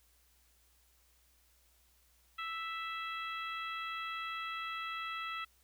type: harmonic tone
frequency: 659.3 Hz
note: E5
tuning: in tune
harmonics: 2 / 3 / 4 / 5 / 6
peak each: -40 / -45 / -45 / -47 / -55 dBFS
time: 2.38-5.45 s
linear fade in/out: 10 ms
effects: added 60 Hz sine -70 dBFS peak until 5.63 s + white hiss -70 dBFS RMS until 5.63 s